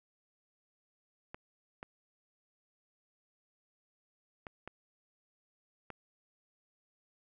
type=clicks; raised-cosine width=0.5 ms; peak=-28 dBFS; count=5; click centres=1.345 / 1.829 / 4.468 / 4.676 / 5.903 s; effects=none